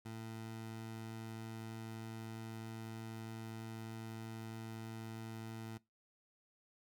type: tone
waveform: 20% pulse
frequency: 112.1 Hz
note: A2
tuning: 33 cents sharp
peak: -40 dBFS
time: 0.05-5.78 s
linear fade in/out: 10 ms
effects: noise-tail reverb RT60 0.2 s tail -21 dB re dry